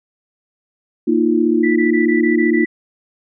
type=chord; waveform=sine; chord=Bb suspended fourth; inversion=none; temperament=equal with one note detuned; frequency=233.1 / 311.1 / 346.2 Hz; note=Bb3 / Eb4 / F4; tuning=0 / 0 / -15 cents; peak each=-17 / -16 / -16 dBFS; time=1.07-2.65 s; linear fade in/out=10 ms
type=tone bursts; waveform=sine; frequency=1973 Hz; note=B6; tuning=2 cents flat; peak=-20 dBFS; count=7; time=1.63-2.66 s; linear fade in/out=10 ms; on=130 ms; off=20 ms
effects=none